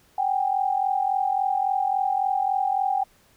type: tone pair together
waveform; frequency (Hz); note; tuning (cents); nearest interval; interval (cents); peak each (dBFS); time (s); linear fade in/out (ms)
sine; 763 / 806.6; G5 / G5; -47 / +49; minor second; 96; -23 / -24; 0.18-3.04; 5
effects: pink hiss -59 dBFS RMS until 3.36 s